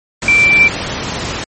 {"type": "tone in noise", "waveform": "sine", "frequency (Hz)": 2343, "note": "D7", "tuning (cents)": -5, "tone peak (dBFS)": -6, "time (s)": [0.28, 0.68], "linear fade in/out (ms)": 2, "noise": "pink", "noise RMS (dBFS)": -20, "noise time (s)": [0.22, 1.44], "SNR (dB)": 11, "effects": ["high-pass 60 Hz 12 dB/octave", "MP3 32 kbps"]}